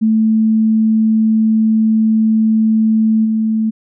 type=tone with level steps; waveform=sine; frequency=220 Hz; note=A3; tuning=in tune; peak=-9 / -12 dBFS; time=0.01-3.71 s; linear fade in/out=20 ms; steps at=3.24 s; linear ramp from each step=20 ms; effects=none